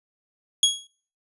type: tone with exponential decay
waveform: sawtooth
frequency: 3321 Hz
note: G#7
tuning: 1 cent flat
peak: -9 dBFS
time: 0.63-0.87 s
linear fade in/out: 2 ms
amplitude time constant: 52 ms
effects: noise-tail reverb RT60 0.5 s tail -25 dB re dry + resampled to 24000 Hz